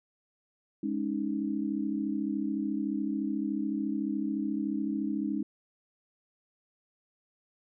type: chord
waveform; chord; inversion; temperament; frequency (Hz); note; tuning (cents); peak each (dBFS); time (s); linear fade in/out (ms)
sine; Ab suspended fourth; none; equal; 207.7 / 277.2 / 311.1; Ab3 / Db4 / Eb4; 0 / 0 / 0; -33; 0.83-5.43; 5
effects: none